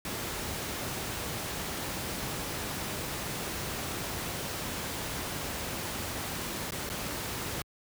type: noise with dropouts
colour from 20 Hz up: pink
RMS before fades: -35 dBFS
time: 0.05-7.62 s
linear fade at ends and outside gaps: 2 ms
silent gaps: 6.708-6.72 / 6.892-6.899 s
effects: high-pass 60 Hz 12 dB/octave